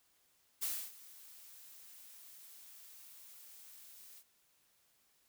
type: noise with ADSR envelope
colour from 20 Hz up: blue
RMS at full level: -36 dBFS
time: 0.61-4.24 s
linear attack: 21 ms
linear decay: 280 ms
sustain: -20 dB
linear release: 58 ms
effects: white hiss -73 dBFS RMS until 5.28 s